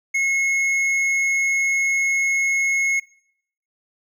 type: tone with hard clipping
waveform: sine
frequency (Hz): 2173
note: C#7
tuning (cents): -35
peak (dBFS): -19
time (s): 0.14-3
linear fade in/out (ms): 10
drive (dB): 6
effects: noise-tail reverb RT60 0.7 s tail -21 dB re dry